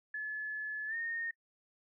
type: tone with pitch glide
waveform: sine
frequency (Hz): 1718 to 1841.3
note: A6 to A#6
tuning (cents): -42 to -22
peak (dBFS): -35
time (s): 0.14-1.31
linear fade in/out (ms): 5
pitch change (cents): +120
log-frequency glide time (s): 0.87-0.96
effects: noise-tail reverb RT60 0.1 s tail -21 dB re dry